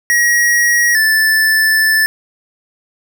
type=tone pair in turn; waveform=square; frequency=1900 / 1756.3 Hz; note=A#6 / A6; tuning=+33 / -4 cents; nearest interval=minor second; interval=137 cents; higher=first; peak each=-10 dBFS; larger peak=neither; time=0.1-0.95 / 0.95-2.06 s; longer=second; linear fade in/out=0 ms; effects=none